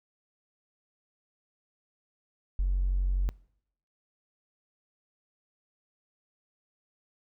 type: tone with tanh clipping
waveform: triangle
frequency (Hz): 46.08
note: F#1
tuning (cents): -6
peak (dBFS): -23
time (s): 2.59-3.29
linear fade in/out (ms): 0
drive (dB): 1
effects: noise-tail reverb RT60 0.7 s tail -24 dB re dry